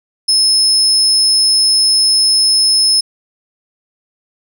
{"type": "tone", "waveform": "35% pulse", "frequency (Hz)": 5200, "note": "E8", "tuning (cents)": -24, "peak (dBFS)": -6, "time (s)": [0.28, 3.01], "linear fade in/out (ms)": 10, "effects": []}